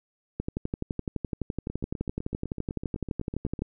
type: two click trains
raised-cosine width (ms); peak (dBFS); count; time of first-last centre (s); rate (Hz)
3; -21 / -16; 16 / 39; 1.7-3.592 / 0.4-3.62; 7.93 / 11.8
effects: none